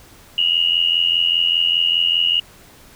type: tone pair together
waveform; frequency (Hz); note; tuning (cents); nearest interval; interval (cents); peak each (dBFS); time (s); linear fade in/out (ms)
sine; 2839 / 2924; F7 / F#7; +28 / -21; minor second; 51; -17; 0.38-2.4; 2
effects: pink hiss -46 dBFS RMS until 2.95 s